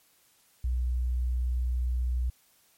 sine tone, 61.6 Hz, B1, 4 cents flat, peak -25 dBFS, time 0.64-2.3 s, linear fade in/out 5 ms, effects white hiss -64 dBFS RMS until 2.77 s + MP3 64 kbps

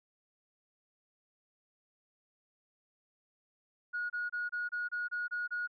sine tone bursts, 1448 Hz, F#6, 38 cents flat, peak -32 dBFS, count 9, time 3.93-5.676 s, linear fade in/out 20 ms, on 170 ms, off 27 ms, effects tanh soft clip ceiling -28 dBFS

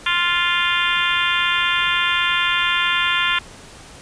harmonic tone, 349.2 Hz, F4, in tune, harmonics 3 / 4 / 5 / 6 / 7 / 8 / 9 / 10, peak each -24 / -23 / -24 / -26 / -25 / -25 / -26 / -25 dBFS, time 0.06-3.39 s, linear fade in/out 5 ms, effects pink hiss -41 dBFS RMS until 4.01 s + resampled to 22050 Hz

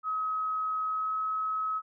sine tone with pitch glide, 1274 to 1282.1 Hz, D#6 to E6, +41 to -48 cents, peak -28 dBFS, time 0.03-1.82 s, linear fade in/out 50 ms, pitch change +11 cents, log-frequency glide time 0.88-1.14 s, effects none

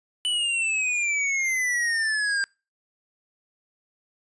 square exponential sweep, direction down, 2993 to 1587 Hz, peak -23 dBFS, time 0.25-2.44 s, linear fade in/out 0 ms, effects noise-tail reverb RT60 0.3 s tail -26 dB re dry + resampled to 22050 Hz

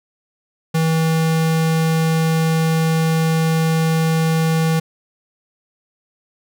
square tone, 161.4 Hz, E3, 36 cents flat, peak -15 dBFS, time 0.74-4.8 s, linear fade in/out 10 ms, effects none

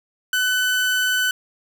30% pulse tone, 1503 Hz, F#6, 27 cents sharp, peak -15 dBFS, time 0.33-1.31 s, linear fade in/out 2 ms, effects none

